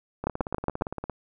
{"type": "two click trains", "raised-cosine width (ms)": 1, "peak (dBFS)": [-18, -10], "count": [16, 5], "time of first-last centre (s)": [[0.24, 1.097], [0.27, 0.821]], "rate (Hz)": [17.5, 7.26], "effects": []}